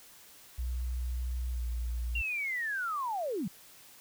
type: tone with pitch glide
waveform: sine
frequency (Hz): 61.74 to 59.29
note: B1 to A#1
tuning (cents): 0 to +30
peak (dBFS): -31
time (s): 0.58-2.22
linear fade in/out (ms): 10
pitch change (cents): -70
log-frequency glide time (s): 1.54-1.6
type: linear sweep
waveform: sine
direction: down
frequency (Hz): 2794 to 155.3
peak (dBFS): -31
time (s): 2.15-3.48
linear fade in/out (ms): 5
effects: white hiss -55 dBFS RMS until 4 s